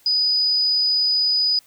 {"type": "tone", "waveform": "sine", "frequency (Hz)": 4968, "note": "D#8", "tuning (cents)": -3, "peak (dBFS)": -16, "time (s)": [0.06, 1.59], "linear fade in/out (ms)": 2, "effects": ["white hiss -55 dBFS RMS until 1.66 s"]}